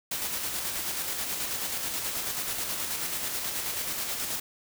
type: noise with tremolo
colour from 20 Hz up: white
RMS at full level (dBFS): -31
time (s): 0.11-4.4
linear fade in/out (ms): 5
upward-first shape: square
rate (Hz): 9.3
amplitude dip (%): 30
effects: none